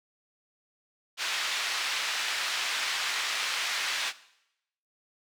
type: band-pass noise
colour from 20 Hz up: pink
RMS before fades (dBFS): -31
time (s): 1.17-4.13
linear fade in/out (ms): 50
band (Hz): 1700 to 4800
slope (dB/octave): 12
effects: noise-tail reverb RT60 0.8 s tail -17 dB re dry